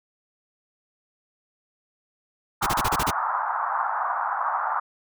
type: band-pass noise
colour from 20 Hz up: pink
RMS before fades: -26 dBFS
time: 2.61-4.8 s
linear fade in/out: 10 ms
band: 770 to 1400 Hz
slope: 48 dB/octave
type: noise bursts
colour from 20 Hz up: pink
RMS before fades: -25 dBFS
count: 7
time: 2.62-3.109 s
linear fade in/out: 10 ms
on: 45 ms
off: 29 ms
effects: none